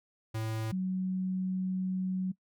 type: tone pair in turn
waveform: square / sine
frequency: 110.8 / 186.34 Hz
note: A2 / F#3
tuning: +13 / +13 cents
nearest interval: major sixth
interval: 900 cents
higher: second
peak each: -33 / -29 dBFS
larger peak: second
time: 0.34-0.72 / 0.72-2.32 s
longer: second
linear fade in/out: 10 ms
effects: noise-tail reverb RT60 0.1 s tail -21 dB re dry